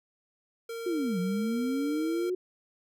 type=tone; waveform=square; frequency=460 Hz; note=A#4; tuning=23 cents flat; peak=-36 dBFS; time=0.69-2.3 s; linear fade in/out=5 ms
type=linear two-way sweep; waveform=sine; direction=down then up; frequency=370 to 174.8 to 370 Hz; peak=-27 dBFS; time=0.86-2.35 s; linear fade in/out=5 ms; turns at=1.19 s
effects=none